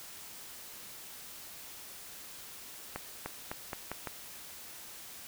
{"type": "accelerating click train", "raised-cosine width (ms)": 0.5, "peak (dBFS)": -21, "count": 6, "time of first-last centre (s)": [2.96, 4.073], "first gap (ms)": 300, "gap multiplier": 0.85, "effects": ["white hiss -48 dBFS RMS until 5.27 s"]}